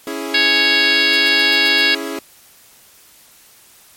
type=chord; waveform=sawtooth; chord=C# minor; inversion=none; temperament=equal; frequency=277.2 / 329.6 / 415.3 Hz; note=C#4 / E4 / G#4; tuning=0 / 0 / 0 cents; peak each=-23 dBFS; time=0.07-2.19 s; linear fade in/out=2 ms
type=harmonic tone; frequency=554.4 Hz; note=C#5; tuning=in tune; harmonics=3 / 4 / 5 / 6 / 7 / 8 / 9; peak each=-17 / -18 / -19 / -20 / -20 / -21 / -22 dBFS; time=0.34-1.95 s; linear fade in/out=5 ms
type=noise bursts; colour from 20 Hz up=blue; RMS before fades=-32 dBFS; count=6; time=1.13-1.813 s; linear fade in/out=2 ms; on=33 ms; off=97 ms
effects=white hiss -47 dBFS RMS until 3.96 s + MP3 64 kbps